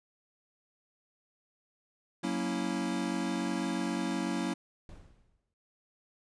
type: chord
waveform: square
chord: F# dominant seventh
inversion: none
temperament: equal with one note detuned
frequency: 185 / 233.1 / 279.1 / 329.6 Hz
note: F#3 / A#3 / C#4 / E4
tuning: 0 / 0 / +12 / 0 cents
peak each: -37 dBFS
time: 2.23-4.54 s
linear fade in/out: 10 ms
type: noise with exponential decay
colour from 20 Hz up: brown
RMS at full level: -45 dBFS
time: 4.89-5.54 s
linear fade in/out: 2 ms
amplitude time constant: 140 ms
effects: resampled to 22050 Hz